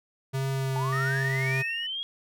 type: tone with vibrato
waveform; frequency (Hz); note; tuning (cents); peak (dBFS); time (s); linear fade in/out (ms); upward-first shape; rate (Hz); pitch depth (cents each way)
square; 133.7; C3; +38; -27; 0.33-1.63; 20; triangle; 1.5; 18
type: linear sweep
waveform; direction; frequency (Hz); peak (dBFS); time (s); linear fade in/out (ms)
sine; up; 867 to 3322; -30; 0.76-2.03; 0
type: tone with tremolo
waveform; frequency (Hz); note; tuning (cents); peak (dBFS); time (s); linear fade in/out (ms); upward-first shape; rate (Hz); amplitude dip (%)
triangle; 1842; A#6; -21; -28; 0.92-1.87; 10; sine; 1.9; 50
effects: none